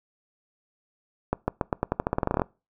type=accelerating click train; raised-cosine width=1 ms; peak=-9 dBFS; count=17; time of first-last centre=1.33-2.418 s; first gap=150 ms; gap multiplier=0.88; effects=noise-tail reverb RT60 0.3 s tail -24 dB re dry